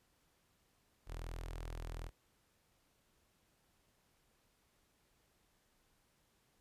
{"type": "tone with notch filter", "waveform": "sawtooth", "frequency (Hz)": 41.24, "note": "E1", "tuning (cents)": 2, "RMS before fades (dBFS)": -45, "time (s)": [1.06, 2.11], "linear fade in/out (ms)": 50, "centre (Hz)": 200, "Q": 1.1, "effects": ["pink hiss -75 dBFS RMS until 6.6 s", "resampled to 32000 Hz"]}